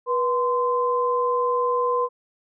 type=tone pair together; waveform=sine; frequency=487.5 / 1033 Hz; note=B4 / C6; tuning=-23 / -22 cents; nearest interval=octave + minor second; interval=1301 cents; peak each=-22 dBFS; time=0.06-2.09 s; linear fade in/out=50 ms; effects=none